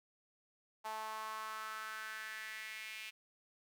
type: tone with high-pass filter sweep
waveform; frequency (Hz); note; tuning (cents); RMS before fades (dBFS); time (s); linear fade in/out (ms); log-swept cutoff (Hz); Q
sawtooth; 217.9; A3; -17; -45; 0.84-3.11; 20; 860 to 2500; 4.1
effects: none